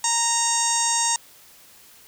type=harmonic tone with a mistuned harmonic; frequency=931 Hz; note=A#5; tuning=2 cents flat; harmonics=1 / 2 / 3 / 4 / 5 / 6 / 7 / 8 / 9; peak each=-25 / -33 / -35 / -32 / -35 / -29 / -26 / -27 / -25 dBFS; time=0.04-1.16 s; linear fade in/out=2 ms; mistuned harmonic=8; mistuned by=-47 cents; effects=white hiss -50 dBFS RMS until 2.07 s